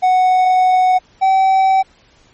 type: tone pair in turn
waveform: triangle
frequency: 740 / 766.4 Hz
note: F#5 / G5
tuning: 0 / -39 cents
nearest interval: minor second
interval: 61 cents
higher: second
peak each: -7 dBFS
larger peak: neither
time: 0.02-0.99 / 1.21-1.83 s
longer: first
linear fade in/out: 20 ms
effects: pink hiss -51 dBFS RMS until 2.33 s + MP3 32 kbps